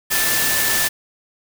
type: tone in noise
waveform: sine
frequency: 1760 Hz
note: A6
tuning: in tune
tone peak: -23 dBFS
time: 0.1-0.89 s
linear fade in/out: 20 ms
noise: white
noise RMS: -19 dBFS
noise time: 0.1-0.89 s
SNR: -7 dB
effects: none